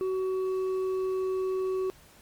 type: tone with hard clipping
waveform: sine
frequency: 376.1 Hz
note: F#4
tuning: 28 cents sharp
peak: -28 dBFS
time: 0.01-1.9 s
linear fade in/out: 0 ms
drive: 4 dB
effects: pink hiss -56 dBFS RMS until 2.21 s + Opus 32 kbps